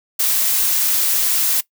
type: noise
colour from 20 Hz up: blue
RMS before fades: -17 dBFS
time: 0.19-1.61 s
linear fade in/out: 10 ms
effects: noise-tail reverb RT60 0.1 s tail -19 dB re dry